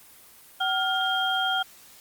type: tone cluster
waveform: sine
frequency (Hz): 759 / 1411 / 3214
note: F#5 / F6 / G7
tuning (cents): +44 / +17 / +43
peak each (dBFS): -27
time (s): 0.6-1.63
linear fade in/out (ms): 10
effects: white hiss -51 dBFS RMS until 2 s + Opus 24 kbps